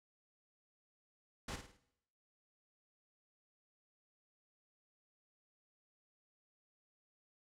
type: noise with echo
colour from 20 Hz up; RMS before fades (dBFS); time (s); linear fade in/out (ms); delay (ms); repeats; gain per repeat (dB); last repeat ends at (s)
pink; -43; 1.48-1.56; 5; 53; 4; -7; 1.772
effects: noise-tail reverb RT60 0.8 s tail -18 dB re dry + low-pass 8000 Hz 12 dB/octave